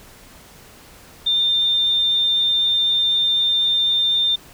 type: tone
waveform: sine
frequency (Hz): 3604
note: A7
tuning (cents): +41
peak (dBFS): -15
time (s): 1.26-4.36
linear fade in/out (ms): 10
effects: pink hiss -45 dBFS RMS until 4.53 s